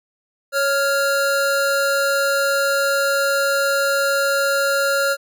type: tone pair together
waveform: square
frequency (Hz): 554.4 / 1397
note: C#5 / F6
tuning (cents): 0 / 0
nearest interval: octave + major third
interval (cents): 1600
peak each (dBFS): -20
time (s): 0.52-5.17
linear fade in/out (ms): 50
effects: none